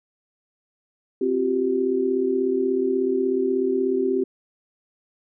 sine chord, C suspended fourth, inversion none, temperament equal with one note detuned, 261.6 / 349.2 / 385.7 Hz, C4 / F4 / G4, 0 / 0 / -28 cents, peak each -25 / -27 / -21 dBFS, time 1.21-4.24 s, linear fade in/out 5 ms, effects none

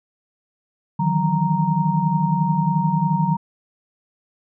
sine tone cluster, 152.1 / 163.3 / 186.4 / 931 Hz, D#3 / E3 / F#3 / A#5, -39 / -16 / +13 / -2 cents, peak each -22 dBFS, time 0.99-3.37 s, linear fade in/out 10 ms, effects none

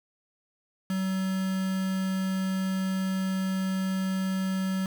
triangle tone with quantisation, 189.6 Hz, F#3, 43 cents sharp, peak -24 dBFS, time 0.9-4.86 s, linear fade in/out 2 ms, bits 6, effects none

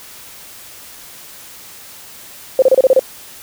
sine tone bursts, 523.3 Hz, C5, in tune, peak -5 dBFS, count 7, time 2.59-2.994 s, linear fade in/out 2 ms, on 32 ms, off 30 ms, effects white hiss -37 dBFS RMS until 3.42 s

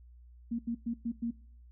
sine tone bursts at uneven times, 233.1 Hz, A#3, in tune, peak -30 dBFS, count 5, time 0.51-0.59 / 0.67-0.75 / 0.86-0.94 / 1.05-1.12 / 1.22-1.31 s, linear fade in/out 10 ms, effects noise-tail reverb RT60 0.6 s tail -21 dB re dry + added 60 Hz sine -52 dBFS peak until 1.71 s

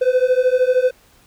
triangle beating tone pair, 501 / 514 Hz, B4 / C5, +25 / -31 cents, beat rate 13 Hz, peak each -14 dBFS, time 0.01-0.91 s, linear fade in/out 10 ms, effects pink hiss -53 dBFS RMS until 1.26 s

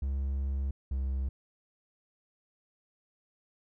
triangle tone pair in turn, 68.2 / 66.45 Hz, C#2 / C2, -28 / +27 cents, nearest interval unison, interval 45 cents, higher first, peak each -27 dBFS, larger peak neither, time 0.02-0.71 / 0.91-1.29 s, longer first, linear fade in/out 5 ms, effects none

